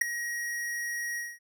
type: tone with ADSR envelope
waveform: square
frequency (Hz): 1894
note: A#6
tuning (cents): +27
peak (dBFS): -17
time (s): 0.01-1.39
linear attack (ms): 8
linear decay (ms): 4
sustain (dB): -15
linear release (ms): 220
effects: none